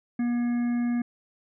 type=harmonic tone; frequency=240 Hz; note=B3; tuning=49 cents flat; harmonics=1 / 3 / 5 / 7 / 9; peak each=-23 / -43 / -49 / -45 / -47 dBFS; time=0.19-1.02 s; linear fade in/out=5 ms; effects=none